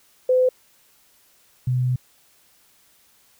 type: tone pair in turn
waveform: sine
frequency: 509 / 126.23 Hz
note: C5 / B2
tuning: -48 / +38 cents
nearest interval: 2 octaves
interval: 2414 cents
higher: first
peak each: -14 / -18 dBFS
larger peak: first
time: 0.29-0.49 / 1.67-1.96 s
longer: second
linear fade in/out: 5 ms
effects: white hiss -58 dBFS RMS until 3.39 s